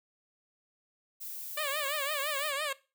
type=noise; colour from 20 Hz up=violet; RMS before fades=-41 dBFS; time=1.2-2.52 s; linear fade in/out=20 ms
type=tone with vibrato; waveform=10% pulse; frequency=580 Hz; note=D5; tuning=22 cents flat; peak=-23 dBFS; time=1.57-2.73 s; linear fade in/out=5 ms; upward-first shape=triangle; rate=5.9 Hz; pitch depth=140 cents each way
effects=noise-tail reverb RT60 0.3 s tail -19 dB re dry